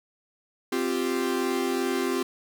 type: chord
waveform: 45% pulse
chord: C suspended fourth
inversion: none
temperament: equal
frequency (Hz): 261.6 / 349.2 / 392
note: C4 / F4 / G4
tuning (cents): 0 / 0 / 0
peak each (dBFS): -29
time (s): 0.72-2.23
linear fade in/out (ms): 5
effects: none